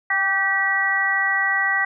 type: harmonic tone with a mistuned harmonic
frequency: 387.6 Hz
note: G4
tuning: 20 cents flat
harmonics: 2 / 3 / 4 / 5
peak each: -27 / -28 / -25 / -19 dBFS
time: 0.1-1.85 s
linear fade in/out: 5 ms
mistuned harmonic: 2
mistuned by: +23 cents
effects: none